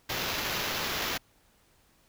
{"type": "noise with sample-and-hold", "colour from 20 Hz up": "white", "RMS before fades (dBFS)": -32, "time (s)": [0.09, 1.18], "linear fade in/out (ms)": 10, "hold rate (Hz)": 8820, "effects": ["pink hiss -65 dBFS RMS until 2.08 s"]}